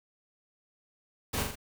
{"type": "noise with echo", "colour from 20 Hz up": "pink", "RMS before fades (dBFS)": -32, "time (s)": [1.33, 1.43], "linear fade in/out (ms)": 10, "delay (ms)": 42, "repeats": 3, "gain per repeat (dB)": -4, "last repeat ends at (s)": 1.556, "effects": []}